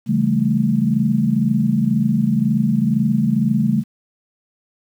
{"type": "chord", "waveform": "sine", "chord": "A dominant seventh", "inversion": "first", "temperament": "just", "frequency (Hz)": [137.5, 165, 198, 220], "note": ["C#3", "E3", "G3", "A3"], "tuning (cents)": [-14, 2, 18, 0], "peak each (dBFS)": [-21, -23, -20, -17], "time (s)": [0.06, 3.84], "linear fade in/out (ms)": 50, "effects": ["8-bit"]}